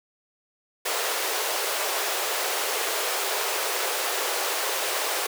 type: high-pass noise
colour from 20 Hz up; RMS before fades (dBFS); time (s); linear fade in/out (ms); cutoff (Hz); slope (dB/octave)
pink; -27; 0.85-5.27; 10; 390; 48
effects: none